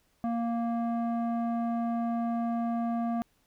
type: tone with low-pass filter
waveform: square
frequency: 233.1 Hz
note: A#3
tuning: in tune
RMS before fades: -30 dBFS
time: 0.24-3.22 s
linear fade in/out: 0 ms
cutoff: 870 Hz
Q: 1.8
effects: pink hiss -70 dBFS RMS until 3.46 s